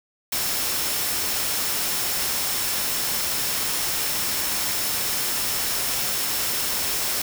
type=tone in noise; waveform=sine; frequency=5350 Hz; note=E8; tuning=25 cents sharp; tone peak=-34 dBFS; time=0.32-7.22 s; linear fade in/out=5 ms; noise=white; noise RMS=-25 dBFS; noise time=0.32-7.22 s; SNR=-12 dB; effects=none